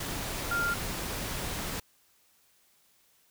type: tone in noise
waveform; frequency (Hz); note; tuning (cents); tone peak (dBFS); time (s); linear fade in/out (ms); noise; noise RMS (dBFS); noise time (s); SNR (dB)
sine; 1396.9; F6; 0; -27; 0.51-0.74; 5; pink; -35; 0-1.8; +5
effects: white hiss -66 dBFS RMS until 3.3 s